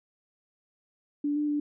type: tone with pitch steps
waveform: sine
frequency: 290.9 / 297 / 293.7 Hz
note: D4 / D4 / D4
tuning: -16 / +20 / 0 cents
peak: -25 dBFS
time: 1.24-1.6 s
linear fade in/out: 5 ms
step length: 120 ms
effects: none